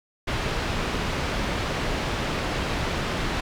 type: low-pass noise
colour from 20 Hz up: pink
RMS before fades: -27 dBFS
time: 0.27-3.41 s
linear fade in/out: 10 ms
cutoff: 3800 Hz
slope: 12 dB/octave
effects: none